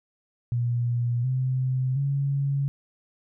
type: tone with pitch steps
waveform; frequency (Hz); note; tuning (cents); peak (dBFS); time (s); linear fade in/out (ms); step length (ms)
sine; 120 / 129.36 / 139.45; B2 / C3 / C#3; -49 / -19 / +11; -22; 0.52-2.68; 0; 720
effects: none